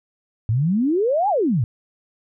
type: exponential two-way sweep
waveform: sine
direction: up then down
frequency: 103.83 to 859 to 103.83 Hz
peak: -16 dBFS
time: 0.49-1.64 s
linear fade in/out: 0 ms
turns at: 1.29 s
effects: none